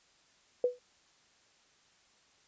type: tone with exponential decay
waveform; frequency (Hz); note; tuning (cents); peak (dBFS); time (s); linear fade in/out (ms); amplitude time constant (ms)
sine; 493.9; B4; 0; -21; 0.64-0.79; 2; 32
effects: white hiss -66 dBFS RMS until 2.47 s + resampled to 16000 Hz